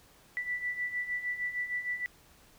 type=beating tone pair; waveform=sine; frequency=1965 / 1971.5 Hz; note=B6 / B6; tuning=-9 / -4 cents; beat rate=6.5 Hz; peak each=-38 / -33 dBFS; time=0.37-2.06 s; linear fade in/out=0 ms; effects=pink hiss -60 dBFS RMS until 2.58 s